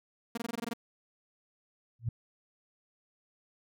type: tone bursts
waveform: sawtooth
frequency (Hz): 233.1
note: A#3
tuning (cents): 0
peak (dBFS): -29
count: 9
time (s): 0.35-0.735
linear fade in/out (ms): 5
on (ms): 25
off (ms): 20
type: tone with exponential growth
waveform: sine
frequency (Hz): 116.6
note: A#2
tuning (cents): +1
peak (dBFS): -25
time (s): 1.99-2.09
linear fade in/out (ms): 5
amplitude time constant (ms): 20
effects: none